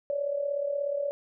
sine tone with amplitude modulation, 570 Hz, C#5, 48 cents sharp, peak -24 dBFS, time 0.1-1.11 s, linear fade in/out 0 ms, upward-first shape sine, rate 36.7 Hz, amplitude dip 65%, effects none

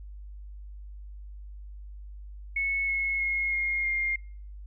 sine tone with pitch steps, 2200 / 2180 / 2160 / 2140 / 2120 Hz, C#7 / C#7 / C#7 / C7 / C7, -14 / -29 / -45 / +38 / +22 cents, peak -25 dBFS, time 2.56-4.16 s, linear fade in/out 5 ms, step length 320 ms, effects noise-tail reverb RT60 0.5 s tail -26 dB re dry + added 50 Hz sine -40 dBFS peak until 4.66 s

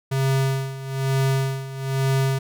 square tone with tremolo, 134.5 Hz, C3, 48 cents sharp, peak -18 dBFS, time 0.11-2.39 s, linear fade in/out 10 ms, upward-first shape sine, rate 1.1 Hz, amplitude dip 80%, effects none

